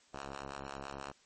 5% pulse ring-modulated tone, 69.1 Hz, C#2, 5 cents flat, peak -28 dBFS, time 0.13-1.12 s, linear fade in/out 10 ms, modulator 688 Hz, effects white hiss -66 dBFS RMS until 1.25 s + MP3 32 kbps

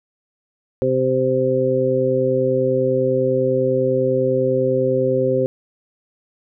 harmonic tone, 130 Hz, C3, 11 cents flat, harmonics 1 / 2 / 3 / 4, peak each -24 / -24 / -20 / -18 dBFS, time 0.82-5.46 s, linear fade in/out 0 ms, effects none

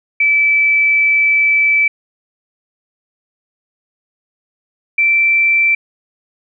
sine tone pair in turn, 2312 / 2338 Hz, D7 / D7, -28 / -8 cents, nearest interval unison, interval 20 cents, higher second, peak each -9 dBFS, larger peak neither, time 0.2-1.88 / 4.98-5.75 s, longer first, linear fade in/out 5 ms, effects none

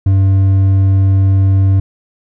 triangle tone with hard clipping, 96.7 Hz, G2, 23 cents flat, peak -8 dBFS, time 0.06-1.8 s, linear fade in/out 5 ms, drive 7 dB, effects none

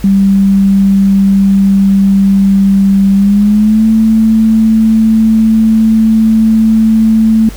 sine tone with pitch glide, 196 to 221.3 Hz, G3 to A3, 0 to +10 cents, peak -4 dBFS, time 0.04-7.49 s, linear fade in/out 2 ms, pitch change +210 cents, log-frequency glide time 3.14-3.86 s, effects added 50 Hz sine -25 dBFS peak until 7.56 s + pink hiss -33 dBFS RMS until 7.56 s

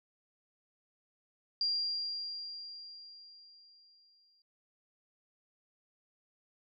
sine tone with exponential decay, 4773 Hz, D8, 27 cents sharp, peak -28 dBFS, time 1.61-4.42 s, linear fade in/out 2 ms, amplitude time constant 610 ms, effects none

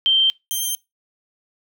sine / 10% pulse tone pair in turn, 3136 / 3152 Hz, G7 / G7, 0 / +9 cents, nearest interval unison, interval 9 cents, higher second, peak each -13 / -13 dBFS, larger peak neither, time 0.06-0.3 / 0.51-0.75 s, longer neither, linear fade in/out 0 ms, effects noise-tail reverb RT60 0.2 s tail -23 dB re dry

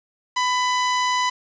sawtooth tone, 998 Hz, B5, 18 cents sharp, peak -15 dBFS, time 0.36-1.3 s, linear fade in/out 10 ms, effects resampled to 16000 Hz + 7-bit

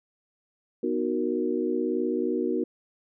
sine chord, B major seventh, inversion none, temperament equal with one note detuned, 247.9 / 311.1 / 370 / 466.2 Hz, B3 / D#4 / F#4 / A#4, +7 / 0 / 0 / 0 cents, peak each -30 / -30 / -28 / -31 dBFS, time 0.83-2.64 s, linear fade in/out 5 ms, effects none

